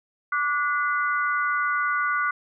sine tone cluster, 1166 / 1458 / 2027 Hz, D6 / F#6 / B6, -13 / -26 / +45 cents, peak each -25 / -24 / -32 dBFS, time 0.32-2.31 s, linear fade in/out 5 ms, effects none

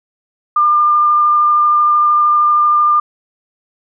sine tone with vibrato, 1200 Hz, D6, 37 cents sharp, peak -8 dBFS, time 0.56-3 s, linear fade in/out 5 ms, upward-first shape sine, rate 13 Hz, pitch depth 9 cents each way, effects none

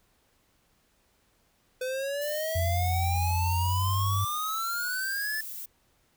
square exponential sweep, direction up, 504 to 1760 Hz, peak -30 dBFS, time 1.81-5.41 s, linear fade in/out 5 ms
violet noise, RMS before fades -39 dBFS, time 2.21-5.66 s, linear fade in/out 10 ms
sine tone with pitch glide, 87.31 to 98.57 Hz, F2 to G2, 0 to +10 cents, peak -25 dBFS, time 2.55-4.25 s, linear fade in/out 10 ms, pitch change +210 cents, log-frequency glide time 3.43-4.07 s
effects pink hiss -68 dBFS RMS until 6.16 s

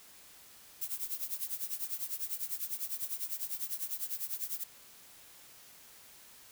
violet noise with tremolo, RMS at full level -34 dBFS, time 0.81-4.64 s, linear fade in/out 10 ms, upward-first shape triangle, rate 10 Hz, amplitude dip 95%, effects white hiss -56 dBFS RMS until 6.51 s

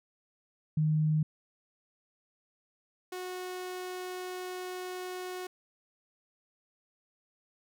sine / sawtooth tone pair in turn, 154.5 / 365.9 Hz, D#3 / F#4, -12 / -19 cents, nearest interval octave + minor third, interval 1493 cents, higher second, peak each -24 / -33 dBFS, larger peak first, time 0.77-1.23 / 3.12-5.47 s, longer second, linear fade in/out 5 ms, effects none

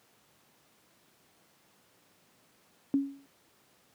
sine tone with exponential decay, 277.2 Hz, C#4, in tune, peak -20 dBFS, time 2.94-3.26 s, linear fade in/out 0 ms, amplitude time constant 68 ms, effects pink hiss -65 dBFS RMS until 3.94 s + high-pass 150 Hz 12 dB/octave

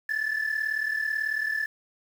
sine tone pair together, 1721.8 / 1760 Hz, A6 / A6, -38 / 0 cents, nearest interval unison, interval 38 cents, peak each -27 / -26 dBFS, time 0.09-1.66 s, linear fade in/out 5 ms, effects tanh soft clip ceiling -22 dBFS + 8-bit

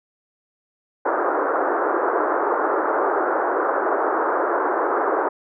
pink band-pass noise, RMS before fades -21 dBFS, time 1.05-5.29 s, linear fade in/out 10 ms, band 330 to 1500 Hz, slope 48 dB/octave, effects none

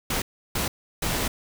pink noise bursts at uneven times, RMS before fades -26 dBFS, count 3, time 0.1-0.22 / 0.55-0.68 / 1.02-1.28 s, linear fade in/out 5 ms, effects none

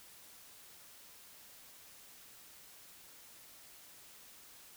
silence, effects white hiss -57 dBFS RMS until 4.76 s

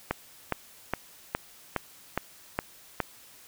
click train, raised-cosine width 0.5 ms, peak -11 dBFS, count 8, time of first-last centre 0.11-3.003 s, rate 2.42 Hz, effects white hiss -53 dBFS RMS until 3.47 s

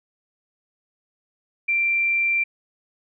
sine tone, 2359 Hz, D7, 7 cents sharp, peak -18 dBFS, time 1.68-2.44 s, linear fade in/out 10 ms, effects none

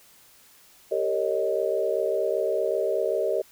sine chord, Eb dominant seventh, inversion first, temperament equal with one note detuned, 392 / 457.1 / 554.4 / 622.3 Hz, G4 / Bb4 / Db5 / Eb5, 0 / -34 / 0 / 0 cents, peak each -28 / -28 / -29 / -27 dBFS, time 0.91-3.42 s, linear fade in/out 10 ms, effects white hiss -55 dBFS RMS until 3.51 s

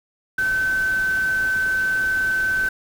sine tone in noise, 1531 Hz, G6, 41 cents flat, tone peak -18 dBFS, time 0.38-2.69 s, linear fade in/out 5 ms, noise pink, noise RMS -36 dBFS, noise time 0.38-2.69 s, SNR +15 dB, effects none

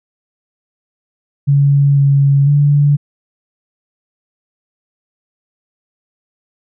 sine tone with pitch steps, 141.1 / 139.7 / 144.5 Hz, C#3 / C#3 / D3, +31 / +14 / -28 cents, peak -7 dBFS, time 1.47-2.97 s, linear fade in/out 20 ms, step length 500 ms, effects none

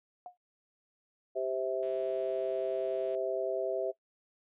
sine tone with exponential decay, 720 Hz, F#5, 47 cents flat, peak -38 dBFS, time 0.26-0.37 s, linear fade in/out 1 ms, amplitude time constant 22 ms
harmonic tone, 130.6 Hz, C3, 3 cents flat, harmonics 3 / 4 / 5, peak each -35 / -36 / -33 dBFS, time 1.35-3.92 s, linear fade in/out 20 ms
click train, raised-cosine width 0.2 ms, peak -39 dBFS, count 220, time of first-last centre 1.83-3.149 s, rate 166 Hz
effects noise-tail reverb RT60 0.1 s tail -20 dB re dry + resampled to 8000 Hz

